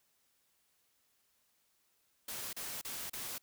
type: noise bursts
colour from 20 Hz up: white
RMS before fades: -42 dBFS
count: 4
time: 2.28-3.382 s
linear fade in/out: 5 ms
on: 250 ms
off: 34 ms
effects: white hiss -75 dBFS RMS until 3.42 s